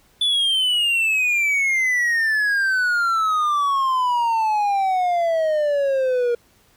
triangle exponential sweep, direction down, 3486 to 471.8 Hz, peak -15 dBFS, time 0.21-6.35 s, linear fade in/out 5 ms, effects pink hiss -57 dBFS RMS until 6.76 s

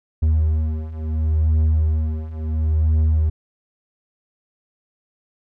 triangle beating tone pair, 77.78 / 78.5 Hz, D#2 / D#2, 0 / +16 cents, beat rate 0.72 Hz, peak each -19 / -16 dBFS, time 0.22-3.3 s, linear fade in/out 10 ms, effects none

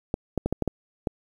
clicks, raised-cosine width 2 ms, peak -11 dBFS, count 7, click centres 0.141 / 0.377 / 0.46 / 0.526 / 0.623 / 0.677 / 1.072 s, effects 8-bit

